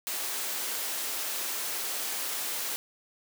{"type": "high-pass noise", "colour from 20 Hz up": "white", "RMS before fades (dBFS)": -33, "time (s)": [0.07, 2.76], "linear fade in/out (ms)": 0, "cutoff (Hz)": 320, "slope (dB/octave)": 12, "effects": []}